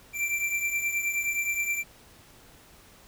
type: beating tone pair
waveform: square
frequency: 2349 / 2358.5 Hz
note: D7 / D7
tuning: 0 / +7 cents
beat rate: 9.5 Hz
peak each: -28 / -34 dBFS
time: 0.13-1.84 s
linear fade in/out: 50 ms
effects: pink hiss -54 dBFS RMS until 3.07 s